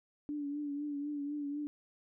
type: tone with vibrato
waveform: sine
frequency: 289.9 Hz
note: D4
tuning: 22 cents flat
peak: -35 dBFS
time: 0.29-1.67 s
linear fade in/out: 0 ms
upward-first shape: triangle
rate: 4 Hz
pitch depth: 49 cents each way
effects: none